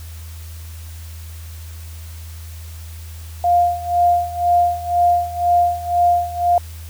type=tone with tremolo; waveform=sine; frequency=702 Hz; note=F5; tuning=9 cents sharp; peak=-10 dBFS; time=3.44-6.58 s; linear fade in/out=2 ms; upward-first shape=sine; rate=2 Hz; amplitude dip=85%; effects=added 81 Hz sine -31 dBFS peak until 6.89 s + white hiss -43 dBFS RMS until 6.89 s